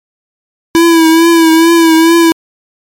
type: tone with vibrato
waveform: square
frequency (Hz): 329.4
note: E4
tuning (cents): -1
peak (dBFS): -4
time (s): 0.75-2.32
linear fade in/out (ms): 0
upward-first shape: triangle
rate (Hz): 2.3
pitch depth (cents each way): 51
effects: MP3 64 kbps